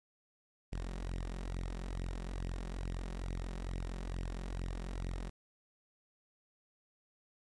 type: tone with flanger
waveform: sawtooth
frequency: 44.27 Hz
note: F1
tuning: 24 cents sharp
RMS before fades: -40 dBFS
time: 0.72-5.3 s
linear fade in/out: 10 ms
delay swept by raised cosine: 0.35 to 5.45 ms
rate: 2.3 Hz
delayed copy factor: +0.7
effects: resampled to 22050 Hz + 11-bit